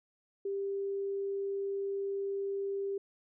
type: tone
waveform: sine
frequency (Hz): 395.4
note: G4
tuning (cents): +15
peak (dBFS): -32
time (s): 0.45-2.98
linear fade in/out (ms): 5
effects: none